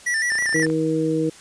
square tone with vibrato, 1862 Hz, A#6, 2 cents flat, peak -20 dBFS, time 0.06-0.66 s, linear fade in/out 10 ms, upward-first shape square, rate 6.2 Hz, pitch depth 72 cents each way
click train, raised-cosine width 0.5 ms, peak -21 dBFS, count 12, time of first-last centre 0.32-0.701 s, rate 28.9 Hz
harmonic tone, 158.9 Hz, D#3, 37 cents sharp, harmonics 1 / 2 / 3, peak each -26 / -21 / -23 dBFS, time 0.54-1.3 s, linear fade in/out 10 ms
effects white hiss -45 dBFS RMS until 1.4 s + resampled to 22050 Hz

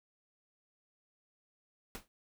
pink noise with exponential decay, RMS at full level -41 dBFS, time 1.95-2.08 s, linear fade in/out 0 ms, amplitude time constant 27 ms, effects none

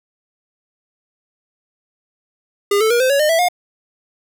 square tone with pitch steps, 405.2 / 439.3 / 476.3 / 516.5 / 560 / 607.1 / 658.2 / 713.7 Hz, G#4 / A4 / A#4 / C5 / C#5 / D#5 / E5 / F5, -43 / -3 / +37 / -22 / +18 / -43 / -3 / +37 cents, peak -13 dBFS, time 2.71-3.486 s, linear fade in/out 5 ms, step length 97 ms, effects none

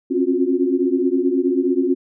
sine tone cluster, 265.1 / 274.5 / 351.1 / 366.5 Hz, C4 / C#4 / F4 / F#4, +23 / -17 / +9 / -16 cents, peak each -21 dBFS, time 0.1-1.95 s, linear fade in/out 20 ms, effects none

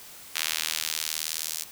sawtooth tone with high-pass filter sweep, 79 Hz, D#2, 27 cents sharp, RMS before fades -31 dBFS, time 0.35-1.64 s, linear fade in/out 10 ms, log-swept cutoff 2600 to 6100 Hz, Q 0.88, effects white hiss -46 dBFS RMS until 1.71 s

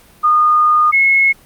sine tone pair in turn, 1224 / 2177 Hz, D#6 / C#7, -29 / -32 cents, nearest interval minor seventh, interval 997 cents, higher second, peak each -8 dBFS, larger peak neither, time 0.23-0.92 / 0.92-1.33 s, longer first, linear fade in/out 20 ms, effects pink hiss -46 dBFS RMS until 1.45 s + Opus 48 kbps

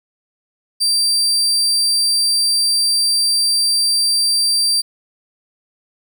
35% pulse tone, 4700 Hz, D8, 1 cent sharp, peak -12 dBFS, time 0.8-4.82 s, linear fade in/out 20 ms, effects none

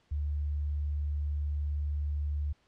sine tone, 73.42 Hz, D2, in tune, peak -29 dBFS, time 0.11-2.53 s, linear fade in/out 10 ms, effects pink hiss -69 dBFS RMS until 2.67 s + low-pass 5000 Hz 12 dB/octave

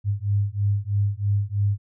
sine beating tone pair, 100 / 103.1 Hz, G2 / G#2, +35 / -12 cents, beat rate 3.1 Hz, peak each -23 dBFS, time 0.04-1.78 s, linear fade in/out 50 ms, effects none

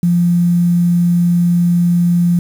sine tone with quantisation, 173.8 Hz, F3, 8 cents flat, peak -9 dBFS, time 0.03-2.39 s, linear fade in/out 2 ms, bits 6, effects none

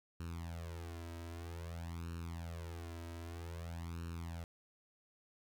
sawtooth tone with flanger, 84.1 Hz, E2, 35 cents sharp, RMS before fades -45 dBFS, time 0.2-4.44 s, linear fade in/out 0 ms, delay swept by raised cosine 0.72 to 3.12 ms, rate 0.52 Hz, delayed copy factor +0.9, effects none

